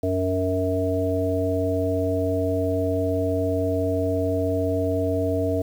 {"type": "harmonic tone with a mistuned harmonic", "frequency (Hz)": 92.6, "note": "F#2", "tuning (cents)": 2, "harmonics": [1, 3, 5, 7], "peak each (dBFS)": [-26, -26, -26, -26], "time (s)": [0.03, 5.62], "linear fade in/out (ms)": 5, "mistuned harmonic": 3, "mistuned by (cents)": 28, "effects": ["8-bit"]}